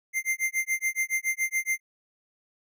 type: tone with tremolo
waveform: square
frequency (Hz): 2093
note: C7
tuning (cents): 0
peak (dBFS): -23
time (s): 0.13-1.8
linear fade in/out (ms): 50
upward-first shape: sine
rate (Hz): 7.1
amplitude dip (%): 100
effects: none